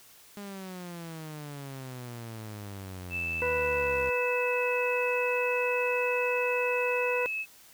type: exponential sweep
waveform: sawtooth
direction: down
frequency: 205.3 to 65.41 Hz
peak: -35 dBFS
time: 0.37-4.1 s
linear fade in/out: 0 ms
type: tone with pitch glide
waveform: sine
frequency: 2637 to 2593 Hz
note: E7 to E7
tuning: 0 to -29 cents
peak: -30 dBFS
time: 3.1-7.46 s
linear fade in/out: 50 ms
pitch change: -29 cents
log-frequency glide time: 3.46-4.64 s
type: harmonic tone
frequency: 493 Hz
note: B4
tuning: 3 cents flat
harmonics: 1 / 2 / 3 / 4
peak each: -28 / -34 / -38 / -40 dBFS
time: 3.42-7.26 s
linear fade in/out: 0 ms
effects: white hiss -55 dBFS RMS until 7.73 s